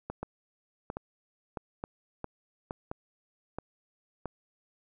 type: two click trains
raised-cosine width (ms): 1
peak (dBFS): -21 / -21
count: 4 / 7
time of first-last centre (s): 0.1-2.709 / 0.23-4.257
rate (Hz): 1.15 / 1.49
effects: none